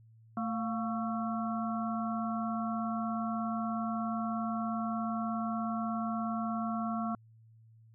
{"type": "harmonic tone with a mistuned harmonic", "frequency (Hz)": 222.9, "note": "A3", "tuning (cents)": 23, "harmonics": [1, 3, 5, 6], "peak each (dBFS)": [-33, -38, -40, -41], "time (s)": [0.37, 7.15], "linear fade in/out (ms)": 2, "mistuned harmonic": 3, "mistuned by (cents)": 84, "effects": ["added 112 Hz sine -56 dBFS peak until 7.94 s"]}